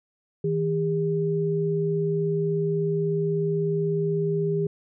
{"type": "tone pair together", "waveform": "sine", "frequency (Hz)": [160.09, 403.4], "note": ["D#3", "G4"], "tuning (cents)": [50, 50], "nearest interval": "octave + major third", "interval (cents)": 1600, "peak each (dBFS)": [-25, -24], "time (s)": [0.44, 4.67], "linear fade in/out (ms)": 5, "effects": []}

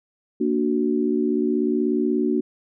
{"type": "chord", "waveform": "sine", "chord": "Bb augmented", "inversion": "none", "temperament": "equal", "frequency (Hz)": [233.1, 293.7, 370], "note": ["Bb3", "D4", "F#4"], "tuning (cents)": [0, 0, 0], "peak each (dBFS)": -23, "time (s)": [0.4, 2.41], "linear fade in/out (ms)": 10, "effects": []}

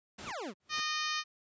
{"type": "noise", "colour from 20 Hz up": "pink", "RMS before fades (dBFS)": -45, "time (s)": [0.18, 0.32], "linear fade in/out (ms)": 10}
{"type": "exponential sweep", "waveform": "25% pulse", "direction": "down", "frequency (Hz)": [1624, 166.9], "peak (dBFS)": -34, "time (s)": [0.24, 0.54], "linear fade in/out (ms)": 50}
{"type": "noise with exponential growth", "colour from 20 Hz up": "pink", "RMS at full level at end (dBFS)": -43, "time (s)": [0.6, 0.8], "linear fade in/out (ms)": 1, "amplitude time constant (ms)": 42}
{"type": "harmonic tone", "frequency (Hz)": 614, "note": "D#5", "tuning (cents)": -23, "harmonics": [2, 3, 4, 5, 6, 7, 8, 9, 10], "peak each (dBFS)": [-37, -39, -40, -41, -42, -42, -43, -44, -44], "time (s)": [0.69, 1.24], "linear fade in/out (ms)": 50}
{"effects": ["high-pass 80 Hz 12 dB/octave", "resampled to 16000 Hz"]}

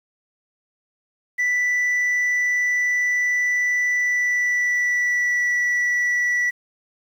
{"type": "tone with pitch glide", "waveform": "sine", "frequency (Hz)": [1975.5, 1953.9], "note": ["B6", "B6"], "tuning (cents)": [0, -19], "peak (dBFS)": -15, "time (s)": [1.38, 6.51], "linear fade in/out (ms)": 20, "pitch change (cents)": -19, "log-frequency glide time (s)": [3.92, 5.49], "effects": ["tanh soft clip ceiling -17 dBFS", "8-bit"]}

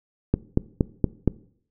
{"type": "click train", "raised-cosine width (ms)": 3, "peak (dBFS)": -5, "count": 5, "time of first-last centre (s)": [0.34, 1.277], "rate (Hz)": 4.27, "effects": ["noise-tail reverb RT60 0.6 s tail -20 dB re dry"]}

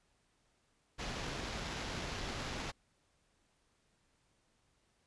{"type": "noise with sample-and-hold", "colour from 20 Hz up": "pink", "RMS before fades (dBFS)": -41, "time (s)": [0.98, 2.72], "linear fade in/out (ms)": 20, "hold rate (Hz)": 8820, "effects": ["pink hiss -75 dBFS RMS until 5.06 s", "resampled to 22050 Hz"]}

